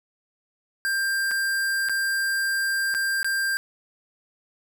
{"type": "tone with dropouts", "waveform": "square", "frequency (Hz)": 1588, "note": "G6", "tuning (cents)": 22, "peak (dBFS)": -23, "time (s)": [0.85, 3.57], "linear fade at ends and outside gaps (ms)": 0, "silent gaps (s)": [[1.311, 1.315], [1.887, 1.895], [2.941, 2.948], [3.23, 3.245]], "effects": []}